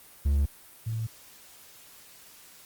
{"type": "tone pair in turn", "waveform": ["triangle", "sine"], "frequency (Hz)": [70.9, 112.55], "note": ["C#2", "A2"], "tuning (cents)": [40, 40], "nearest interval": "minor sixth", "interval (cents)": 800, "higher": "second", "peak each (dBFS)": [-19, -28], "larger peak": "first", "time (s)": [[0.25, 0.46], [0.86, 1.07]], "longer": "neither", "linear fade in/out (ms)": 10, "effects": ["white hiss -52 dBFS RMS until 2.65 s", "Opus 32 kbps"]}